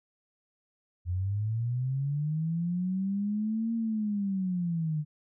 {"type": "linear two-way sweep", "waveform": "sine", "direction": "up then down", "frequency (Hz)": [85.8, 230.6, 148.3], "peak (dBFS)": -27, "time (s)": [1.05, 5.05], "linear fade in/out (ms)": 50, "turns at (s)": 3.74, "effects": []}